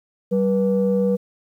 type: tone pair together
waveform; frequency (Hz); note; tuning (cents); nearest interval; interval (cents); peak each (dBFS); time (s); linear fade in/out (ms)
sine; 192.8 / 485.5; G3 / B4; -28 / -30; octave + major third; 1598; -18; 0.31-1.17; 20
effects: tanh soft clip ceiling -10 dBFS + 9-bit